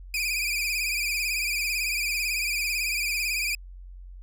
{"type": "tone with vibrato", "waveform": "sawtooth", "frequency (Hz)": 2421, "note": "D#7", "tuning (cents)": -48, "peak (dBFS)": -22, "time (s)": [0.14, 3.55], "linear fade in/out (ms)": 2, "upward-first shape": "triangle", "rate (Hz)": 18, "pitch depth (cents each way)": 100, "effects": ["added 45 Hz sine -40 dBFS peak until 4.22 s"]}